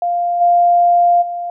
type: tone with level steps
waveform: sine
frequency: 698.5 Hz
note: F5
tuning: in tune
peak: -14 / -8 / -20 dBFS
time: 0.02-1.5 s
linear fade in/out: 2 ms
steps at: 0.4 / 1.21 s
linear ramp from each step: 20 ms
effects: none